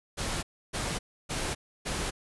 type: noise bursts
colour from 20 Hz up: pink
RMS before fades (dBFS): -32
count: 4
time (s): 0.17-2.11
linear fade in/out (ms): 20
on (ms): 260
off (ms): 300
effects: resampled to 24000 Hz